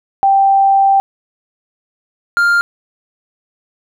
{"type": "tone pair in turn", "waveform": ["sine", "triangle"], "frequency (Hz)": [784, 1399.8], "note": ["G5", "F6"], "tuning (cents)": [0, 4], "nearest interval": "minor seventh", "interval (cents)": 1004, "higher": "second", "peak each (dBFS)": -7, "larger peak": "neither", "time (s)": [[0.23, 1], [2.37, 2.61]], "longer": "first", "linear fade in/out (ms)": 0, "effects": []}